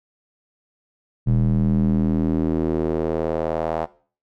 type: tone with band-pass filter sweep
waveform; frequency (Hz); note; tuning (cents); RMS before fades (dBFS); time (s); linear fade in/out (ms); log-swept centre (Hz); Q
square; 40.09; E1; -47; -21; 1.26-3.86; 20; 140 to 710; 2.6
effects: noise-tail reverb RT60 0.4 s tail -18 dB re dry